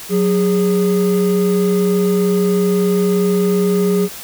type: tone pair together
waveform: triangle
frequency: 184.3 / 410.5 Hz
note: F#3 / G#4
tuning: -7 / -20 cents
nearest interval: octave + major second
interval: 1387 cents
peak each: -13 dBFS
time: 0.09-4.09 s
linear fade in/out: 50 ms
effects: white hiss -32 dBFS RMS until 4.23 s